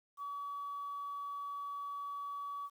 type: tone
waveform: sine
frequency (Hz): 1138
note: C#6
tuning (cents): +45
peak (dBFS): -38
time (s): 0.17-2.7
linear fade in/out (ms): 50
effects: tanh soft clip ceiling -35 dBFS + 11-bit